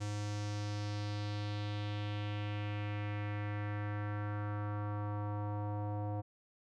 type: tone with low-pass filter sweep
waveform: square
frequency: 103.83 Hz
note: G#2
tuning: in tune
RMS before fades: -38 dBFS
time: 0-6.22 s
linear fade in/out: 20 ms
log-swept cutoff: 7000 to 760 Hz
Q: 2.3
effects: none